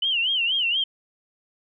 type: tone with vibrato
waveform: sine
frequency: 2960 Hz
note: F#7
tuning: in tune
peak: -20 dBFS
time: 0.02-0.84 s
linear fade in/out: 5 ms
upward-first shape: sine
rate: 4.2 Hz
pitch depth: 160 cents each way
effects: none